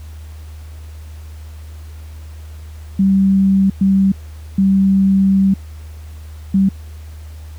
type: tone bursts at uneven times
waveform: sine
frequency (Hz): 193.7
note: G3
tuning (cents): -20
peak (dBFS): -9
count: 4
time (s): 2.99-3.7 / 3.81-4.12 / 4.58-5.54 / 6.54-6.69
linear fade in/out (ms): 5
effects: added 77 Hz sine -30 dBFS peak until 7.58 s + pink hiss -47 dBFS RMS until 7.58 s